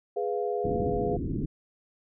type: chord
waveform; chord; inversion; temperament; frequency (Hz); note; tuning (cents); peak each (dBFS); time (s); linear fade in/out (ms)
sine; F diminished; first; equal; 415.3 / 493.9 / 698.5; Ab4 / Cb5 / F5; 0 / 0 / 0; -29 / -32 / -33; 0.16-1.17; 10
type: low-pass noise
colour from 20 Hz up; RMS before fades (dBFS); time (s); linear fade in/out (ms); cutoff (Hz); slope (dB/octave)
white; -31; 0.64-1.46; 10; 350; 48
effects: none